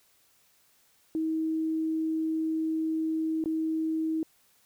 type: tone with dropouts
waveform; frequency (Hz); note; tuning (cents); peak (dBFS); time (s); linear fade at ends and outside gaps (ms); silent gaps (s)
sine; 318.8; D#4; +42; -26; 1.15-4.23; 1; 3.44-3.458
effects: white hiss -65 dBFS RMS until 4.65 s